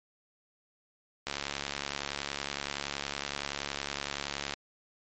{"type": "click train", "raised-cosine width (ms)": 0.2, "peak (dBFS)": -15, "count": 232, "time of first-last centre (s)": [1.27, 4.537], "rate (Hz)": 70.7, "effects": ["MP3 32 kbps"]}